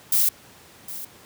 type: noise with echo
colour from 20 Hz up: violet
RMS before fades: -19 dBFS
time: 0.12-0.29 s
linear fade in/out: 5 ms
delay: 760 ms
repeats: 1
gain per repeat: -15 dB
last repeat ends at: 1.05 s
effects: pink hiss -49 dBFS RMS until 1.25 s + high-pass 100 Hz 12 dB/octave